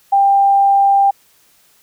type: tone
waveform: sine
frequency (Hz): 793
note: G5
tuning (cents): +20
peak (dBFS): -8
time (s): 0.12-1.11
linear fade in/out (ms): 10
effects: white hiss -53 dBFS RMS until 1.82 s